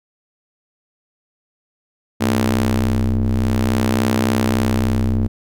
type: ring-modulated tone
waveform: sawtooth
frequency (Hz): 63.5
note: B1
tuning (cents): +49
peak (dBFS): -8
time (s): 2.2-5.28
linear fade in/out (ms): 20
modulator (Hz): 159
effects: none